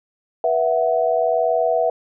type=chord; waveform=sine; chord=B suspended fourth; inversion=none; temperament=equal with one note detuned; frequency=486.8 / 659.3 / 740 Hz; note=B4 / E5 / F#5; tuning=-25 / 0 / 0 cents; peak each=-21 / -18 / -22 dBFS; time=0.44-1.9 s; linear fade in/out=2 ms; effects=none